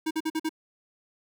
square tone bursts, 317 Hz, D#4, 32 cents sharp, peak -26 dBFS, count 5, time 0.06-0.493 s, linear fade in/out 10 ms, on 49 ms, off 47 ms, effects none

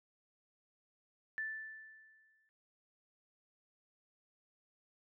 sine tone with exponential decay, 1760 Hz, A6, in tune, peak -35 dBFS, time 1.38-2.49 s, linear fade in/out 0 ms, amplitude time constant 240 ms, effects none

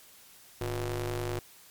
sawtooth ring-modulated tone, 128.1 Hz, C3, 36 cents flat, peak -24 dBFS, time 0.61-1.39 s, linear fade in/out 0 ms, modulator 231 Hz, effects white hiss -55 dBFS RMS until 1.7 s + MP3 96 kbps

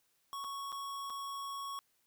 square tone with dropouts, 1108.7 Hz, C#6, in tune, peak -40 dBFS, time 0.33-1.79 s, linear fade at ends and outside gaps 0 ms, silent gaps 0.441-0.445 / 0.72-0.726 / 1.099-1.103 s, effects white hiss -75 dBFS RMS until 2.06 s

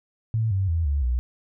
sine tone with pitch steps, 111.7 / 96.12 / 82.72 / 71.18 / 61.26 Hz, A2 / G2 / E2 / C#2 / B1, +27 / -34 / +7 / +46 / -13 cents, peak -20 dBFS, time 0.34-1.19 s, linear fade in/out 0 ms, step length 170 ms, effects none

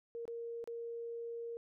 sine tone with dropouts, 466.2 Hz, A#4, in tune, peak -40 dBFS, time 0.15-1.57 s, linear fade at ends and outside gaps 0 ms, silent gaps 0.254-0.279 / 0.641-0.675 s, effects none

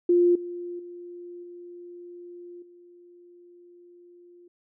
sine tone with level steps, 350.5 Hz, F4, 6 cents sharp, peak -16 / -32 / -38 / -40 / -49 dBFS, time 0.09-4.48 s, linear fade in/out 5 ms, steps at 0.35 / 0.79 / 1.43 / 2.62 s, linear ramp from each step 5 ms, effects none

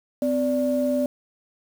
sine tone pair together, 256 / 584.1 Hz, C4 / D5, -38 / -10 cents, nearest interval octave + major second, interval 1428 cents, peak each -22 / -22 dBFS, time 0.22-1.06 s, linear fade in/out 2 ms, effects tanh soft clip ceiling -12 dBFS + 7-bit

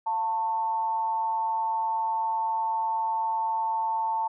sine tone with amplitude modulation, 894 Hz, A5, 27 cents sharp, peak -22 dBFS, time 0.06-4.28 s, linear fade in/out 10 ms, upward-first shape sine, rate 197 Hz, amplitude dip 50%, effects none

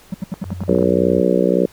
triangle tone bursts, 189.4 Hz, F#3, 41 cents sharp, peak -17 dBFS, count 8, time 0.12-0.829 s, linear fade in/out 5 ms, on 23 ms, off 75 ms
clicks, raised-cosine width 1 ms, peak -18 dBFS, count 9, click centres 0.34 / 0.441 / 0.505 / 0.606 / 0.636 / 0.692 / 0.75 / 0.786 / 0.828 s
sine tone with vibrato, 91.5 Hz, F#2, 19 cents flat, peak -27 dBFS, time 0.45-1.21 s, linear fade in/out 5 ms, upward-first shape sine, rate 6.4 Hz, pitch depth 19 cents each way
harmonic tone, 61.74 Hz, B1, in tune, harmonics 3 / 4 / 5 / 6 / 7 / 8 / 9, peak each -19 / -23 / -21 / -20 / -20 / -20 / -21 dBFS, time 0.68-1.66 s, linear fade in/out 5 ms
effects pink hiss -47 dBFS RMS until 1.72 s

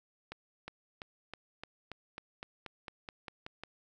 accelerating click train, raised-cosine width 0.3 ms, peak -26 dBFS, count 14, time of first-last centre 0.32-3.636 s, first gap 360 ms, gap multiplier 0.94, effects none

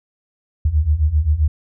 sine beating tone pair, 71.8 / 79.4 Hz, D2 / D#2, -39 / +36 cents, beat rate 7.6 Hz, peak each -18 / -15 dBFS, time 0.65-1.48 s, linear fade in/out 5 ms, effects none

